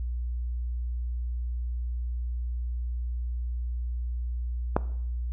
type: click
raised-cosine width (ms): 1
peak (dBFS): -7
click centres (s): 4.765
effects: noise-tail reverb RT60 0.7 s tail -18 dB re dry + added 60 Hz sine -28 dBFS peak until 5.32 s